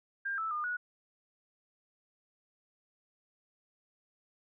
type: tone with pitch steps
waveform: sine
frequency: 1598 / 1315 / 1214 / 1461 Hz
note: G6 / E6 / D#6 / F#6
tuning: +33 / -5 / -43 / -22 cents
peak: -32 dBFS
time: 0.25-0.77 s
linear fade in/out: 10 ms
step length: 130 ms
effects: none